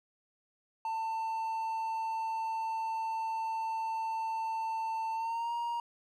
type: tone with pitch glide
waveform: triangle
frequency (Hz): 894 to 941.7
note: A5 to A#5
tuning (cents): +27 to +17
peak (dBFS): -30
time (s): 0.85-5.8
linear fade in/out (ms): 2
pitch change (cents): +90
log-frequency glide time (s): 5.13-5.53
effects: none